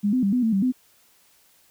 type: tone with pitch steps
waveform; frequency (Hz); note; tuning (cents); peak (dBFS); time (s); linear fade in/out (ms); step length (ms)
sine; 204.5 / 255.1 / 197.9 / 249.2 / 223.9 / 194.4 / 254.3; G#3 / C4 / G3 / B3 / A3 / G3 / C4; -26 / -44 / +17 / +16 / +30 / -14 / -49; -18; 0.03-0.723; 20; 99
effects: white hiss -59 dBFS RMS until 1.7 s